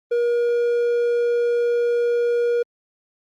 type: tone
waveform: triangle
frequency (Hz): 476.4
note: A#4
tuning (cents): +38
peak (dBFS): -15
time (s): 0.11-2.63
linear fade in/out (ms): 10
effects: Opus 32 kbps